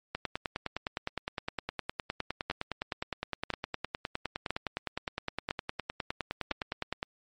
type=two click trains; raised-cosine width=0.3 ms; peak=-16 / -14 dBFS; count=68 / 5; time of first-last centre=0.15-7.029 / 2.5-6.512 s; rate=9.74 / 0.997 Hz; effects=MP3 48 kbps